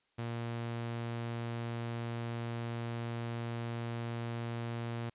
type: tone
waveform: sawtooth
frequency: 117.1 Hz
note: A#2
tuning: 8 cents sharp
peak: -32 dBFS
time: 0.18-5.1 s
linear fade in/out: 10 ms
effects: white hiss -75 dBFS RMS until 5.14 s + resampled to 8000 Hz